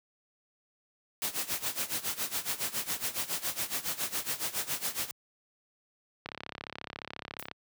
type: noise with tremolo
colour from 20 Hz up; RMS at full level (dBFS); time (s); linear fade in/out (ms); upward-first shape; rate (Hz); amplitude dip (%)
white; -31; 1.22-5.11; 0; sine; 7.2; 85
type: click train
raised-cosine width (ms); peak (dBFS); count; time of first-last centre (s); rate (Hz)
0.3; -22; 44; 6.26-7.514; 34.3
type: noise with exponential decay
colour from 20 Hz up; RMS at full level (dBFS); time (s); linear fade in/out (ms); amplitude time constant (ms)
violet; -36; 7.39-7.49; 1; 20
effects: high-pass 80 Hz 12 dB/octave